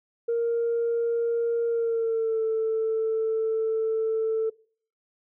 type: tone with pitch glide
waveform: sine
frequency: 466.2 to 443.6 Hz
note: A#4 to A4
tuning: 0 to +14 cents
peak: -21 dBFS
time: 0.28-4.5 s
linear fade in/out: 10 ms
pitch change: -86 cents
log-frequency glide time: 1.67-2.42 s
effects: noise-tail reverb RT60 0.5 s tail -24 dB re dry + tanh soft clip ceiling -19 dBFS